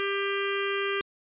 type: harmonic tone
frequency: 397 Hz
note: G4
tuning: 22 cents sharp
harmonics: 1 / 3 / 4 / 5 / 6 / 7 / 8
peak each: -29 / -34 / -35 / -36 / -37 / -37 / -38 dBFS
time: 0-1.01 s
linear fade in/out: 0 ms
effects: resampled to 8000 Hz